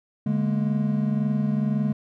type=tone cluster; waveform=triangle; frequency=145.7 / 209.1 / 231 Hz; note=D3 / G#3 / A#3; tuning=-13 / +12 / -16 cents; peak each=-24 / -21 / -28 dBFS; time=0.26-1.93 s; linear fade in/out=5 ms; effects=none